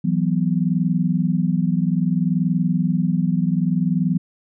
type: chord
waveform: sine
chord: E suspended second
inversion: none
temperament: just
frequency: 164.81 / 185.42 / 247.2 Hz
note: E3 / F#3 / B3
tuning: 0 / +4 / +2 cents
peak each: -20 / -20 / -24 dBFS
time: 0.04-4.18 s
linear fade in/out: 10 ms
effects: none